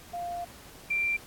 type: tone pair in turn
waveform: sine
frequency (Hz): 698.5 / 2360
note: F5 / D7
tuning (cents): 0 / +8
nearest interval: octave + major sixth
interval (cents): 2108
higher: second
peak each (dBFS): -32 / -25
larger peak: second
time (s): 0.13-0.45 / 0.9-1.17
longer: first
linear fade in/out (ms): 10
effects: pink hiss -50 dBFS RMS until 1.26 s + AAC 64 kbps